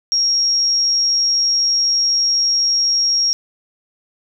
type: tone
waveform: sine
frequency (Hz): 5588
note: F8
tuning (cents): 0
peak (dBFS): -13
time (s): 0.12-3.33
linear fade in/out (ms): 0
effects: none